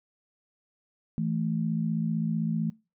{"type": "tone pair together", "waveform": "sine", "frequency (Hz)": [164.37, 220], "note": ["E3", "A3"], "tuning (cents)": [-5, 0], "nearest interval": "perfect fourth", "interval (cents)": 505, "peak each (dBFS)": [-28, -29], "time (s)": [1.18, 2.7], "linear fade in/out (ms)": 0, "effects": ["noise-tail reverb RT60 0.3 s tail -23 dB re dry"]}